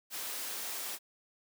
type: high-pass noise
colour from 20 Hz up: white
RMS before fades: -39 dBFS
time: 0.1-0.99 s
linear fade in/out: 50 ms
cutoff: 300 Hz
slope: 12 dB/octave
effects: none